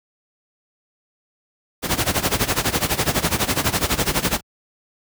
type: noise with tremolo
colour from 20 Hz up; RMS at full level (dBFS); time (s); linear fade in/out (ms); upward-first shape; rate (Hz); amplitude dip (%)
pink; -17; 1.82-4.41; 50; sine; 12; 85
effects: high-pass 60 Hz 12 dB/octave